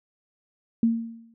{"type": "tone with exponential decay", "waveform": "sine", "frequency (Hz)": 229.1, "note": "A#3", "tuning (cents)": -30, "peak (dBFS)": -15, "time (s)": [0.83, 1.34], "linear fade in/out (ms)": 2, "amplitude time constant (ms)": 110, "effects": []}